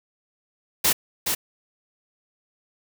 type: noise with echo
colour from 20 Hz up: white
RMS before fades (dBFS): -19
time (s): 0.84-0.93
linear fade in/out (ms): 10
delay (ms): 420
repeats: 1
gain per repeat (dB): -5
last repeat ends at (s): 1.35
effects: none